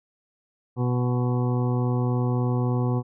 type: harmonic tone with a mistuned harmonic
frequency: 123.47 Hz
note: B2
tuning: in tune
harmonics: 1 / 2 / 3 / 4 / 6 / 7 / 8 / 9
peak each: -22 / -28 / -32 / -34 / -38 / -39 / -40 / -41 dBFS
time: 0.76-3.03 s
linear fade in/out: 50 ms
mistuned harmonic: 8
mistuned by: +24 cents
effects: none